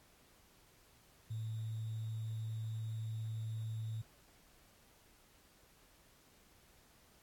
sine tone with sample-and-hold, 110.9 Hz, A2, 14 cents sharp, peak -38 dBFS, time 1.3-4.02 s, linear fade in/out 10 ms, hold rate 3675 Hz, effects pink hiss -66 dBFS RMS until 7.22 s + AAC 64 kbps

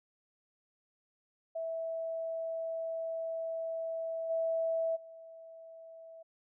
sine tone with level steps, 655 Hz, E5, 11 cents flat, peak -34 / -29 / -48 dBFS, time 1.55-6.23 s, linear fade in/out 10 ms, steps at 4.29 / 4.95 s, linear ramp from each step 20 ms, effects none

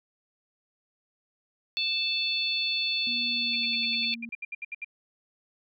harmonic tone, 880 Hz, A5, in tune, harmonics 3 / 4 / 5, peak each -30 / -30 / -30 dBFS, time 1.77-4.14 s, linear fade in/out 0 ms
sine tone with pitch glide, 238.7 to 231.6 Hz, A#3 to A#3, +41 to -11 cents, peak -38 dBFS, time 3.07-4.29 s, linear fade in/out 0 ms, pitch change -52 cents, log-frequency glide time 3.3-3.81 s
sine tone bursts, 2395 Hz, D7, 33 cents sharp, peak -32 dBFS, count 14, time 3.53-4.846 s, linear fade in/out 5 ms, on 29 ms, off 70 ms
effects none

